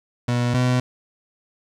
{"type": "tone pair in turn", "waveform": "30% pulse", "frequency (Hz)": [121.5, 125.49], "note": ["B2", "B2"], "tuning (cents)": [-28, 28], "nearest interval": "minor second", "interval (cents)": 56, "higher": "second", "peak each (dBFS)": [-16, -14], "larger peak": "second", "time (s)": [[0.28, 0.54], [0.54, 0.8]], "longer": "neither", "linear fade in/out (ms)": 5, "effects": ["low-pass 7000 Hz 12 dB/octave", "9-bit"]}